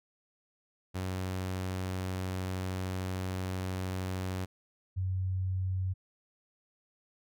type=tone pair in turn; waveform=sawtooth / sine; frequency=93.1 / 93.46 Hz; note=F#2 / F#2; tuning=+11 / +18 cents; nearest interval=unison; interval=7 cents; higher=second; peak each=-29 / -29 dBFS; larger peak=neither; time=0.94-4.46 / 4.96-5.94 s; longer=first; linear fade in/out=20 ms; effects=none